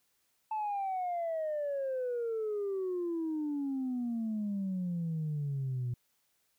sine exponential sweep, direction down, 880 to 120 Hz, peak -30 dBFS, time 0.51-5.94 s, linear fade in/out 5 ms, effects tanh soft clip ceiling -29 dBFS + white hiss -75 dBFS RMS until 6.58 s

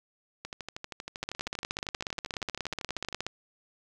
two click trains, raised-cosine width 0.2 ms, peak -15 / -20 dBFS, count 35 / 35, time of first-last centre 1.23-3.266 / 0.45-3.127 s, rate 16.7 / 12.7 Hz, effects none

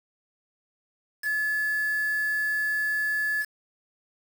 sine tone with quantisation, 1715 Hz, A6, 45 cents flat, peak -24 dBFS, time 1.22-3.46 s, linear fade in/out 50 ms, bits 6, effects none

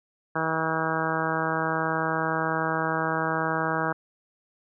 harmonic tone, 160.6 Hz, E3, 45 cents flat, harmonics 1 / 2 / 3 / 4 / 5 / 6 / 7 / 8 / 9 / 10, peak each -33 / -33 / -33 / -33 / -33 / -33 / -33 / -33 / -33 / -33 dBFS, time 0.35-3.93 s, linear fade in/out 10 ms, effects none

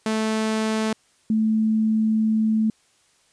sawtooth / sine tone pair in turn, 218.9 / 218.9 Hz, A3 / A3, -9 / -9 cents, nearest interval unison, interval 0 cents, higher neither, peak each -17 dBFS, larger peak neither, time 0.06-0.93 / 1.3-2.7 s, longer second, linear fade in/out 2 ms, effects white hiss -61 dBFS RMS until 3.32 s + resampled to 22050 Hz

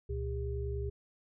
sine tone cluster, 70 / 120.3 / 402.3 Hz, C#2 / B2 / G4, +18 / -45 / +45 cents, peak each -35 / -40 / -39 dBFS, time 0.09-0.9 s, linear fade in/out 10 ms, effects none

